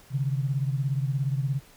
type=beating tone pair; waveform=sine; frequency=133.7 / 150.7 Hz; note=C3 / D3; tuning=+38 / +45 cents; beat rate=17 Hz; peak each=-25 / -30 dBFS; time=0.1-1.61 s; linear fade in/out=50 ms; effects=pink hiss -54 dBFS RMS until 1.76 s